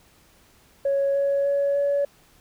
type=tone with pitch steps; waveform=sine; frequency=554.4 / 558.6 / 562.8 / 567 Hz; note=C#5 / C#5 / C#5 / C#5; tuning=0 / +13 / +26 / +39 cents; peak=-18 dBFS; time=0.85-2.05 s; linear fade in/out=5 ms; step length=300 ms; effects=tanh soft clip ceiling -16 dBFS + pink hiss -57 dBFS RMS until 2.4 s